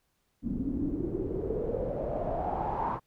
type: noise with low-pass filter sweep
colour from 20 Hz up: pink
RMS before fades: -32 dBFS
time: 0.42-3 s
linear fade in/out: 50 ms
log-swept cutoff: 230 to 1000 Hz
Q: 6.9
effects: pink hiss -75 dBFS RMS until 3.06 s